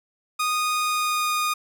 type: tone with pitch glide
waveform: sawtooth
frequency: 1237 to 1228.5 Hz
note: D#6 to D#6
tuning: -10 to -22 cents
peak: -18 dBFS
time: 0.39-1.54 s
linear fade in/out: 10 ms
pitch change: -12 cents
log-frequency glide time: 0.65-1.3 s
effects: none